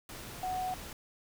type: tone in noise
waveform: sine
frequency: 740 Hz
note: F#5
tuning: in tune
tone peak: -32 dBFS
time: 0.43-0.74 s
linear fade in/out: 2 ms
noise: pink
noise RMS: -45 dBFS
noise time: 0.09-0.93 s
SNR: +10 dB
effects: none